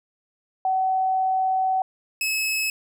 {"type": "tone pair in turn", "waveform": ["sine", "sawtooth"], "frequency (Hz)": [756, 2584], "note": ["F#5", "E7"], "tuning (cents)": [37, -35], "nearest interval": "octave + major sixth", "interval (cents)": 2128, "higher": "second", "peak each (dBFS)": -19, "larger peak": "neither", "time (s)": [[0.65, 1.82], [2.21, 2.7]], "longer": "first", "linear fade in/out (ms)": 2, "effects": []}